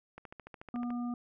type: click train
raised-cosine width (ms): 0.5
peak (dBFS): -31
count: 11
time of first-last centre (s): 0.18-0.905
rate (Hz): 13.8
type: harmonic tone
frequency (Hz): 241.7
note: B3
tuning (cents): -37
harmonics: 1 / 3 / 5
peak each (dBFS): -33 / -46 / -48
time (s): 0.74-1.14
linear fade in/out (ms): 2
effects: none